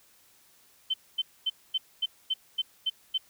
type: tone bursts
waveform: sine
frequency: 3079 Hz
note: G7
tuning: 32 cents flat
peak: -24 dBFS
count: 9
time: 0.9-3.18 s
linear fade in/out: 10 ms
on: 40 ms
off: 240 ms
effects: white hiss -61 dBFS RMS until 3.29 s